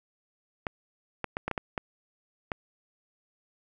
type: clicks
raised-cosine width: 0.5 ms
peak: -15 dBFS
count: 8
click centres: 0.668 / 1.243 / 1.369 / 1.48 / 1.513 / 1.578 / 1.778 / 2.518 s
effects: none